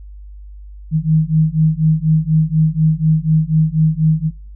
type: beating tone pair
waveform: sine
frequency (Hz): 155.56 / 159.66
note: D#3 / D#3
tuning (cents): 0 / +45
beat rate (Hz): 4.1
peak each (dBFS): -14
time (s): 0.91-4.31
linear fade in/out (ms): 50
effects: noise-tail reverb RT60 0.4 s tail -22 dB re dry + added 50 Hz sine -32 dBFS peak until 4.55 s